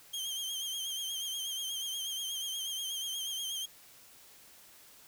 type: tone with vibrato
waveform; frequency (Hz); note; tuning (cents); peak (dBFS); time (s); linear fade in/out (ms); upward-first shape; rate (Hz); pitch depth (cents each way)
sawtooth; 3182; G7; +25; -32; 0.13-3.66; 10; triangle; 8.3; 65
effects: white hiss -57 dBFS RMS until 5.07 s